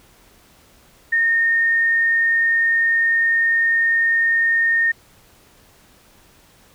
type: tone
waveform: sine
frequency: 1835 Hz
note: A#6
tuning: 28 cents flat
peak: -14 dBFS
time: 1.12-4.92 s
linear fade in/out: 10 ms
effects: pink hiss -52 dBFS RMS until 6.74 s